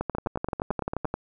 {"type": "two click trains", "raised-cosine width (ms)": 1, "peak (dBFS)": [-15, -13], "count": [9, 14], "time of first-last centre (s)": [[0.15, 1.047], [0.01, 1.14]], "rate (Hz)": [8.92, 11.5], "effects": []}